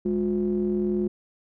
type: ring-modulated tone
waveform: triangle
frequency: 75.6 Hz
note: D#2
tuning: 49 cents flat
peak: -17 dBFS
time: 0.05-1.08 s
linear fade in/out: 10 ms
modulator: 282 Hz
effects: none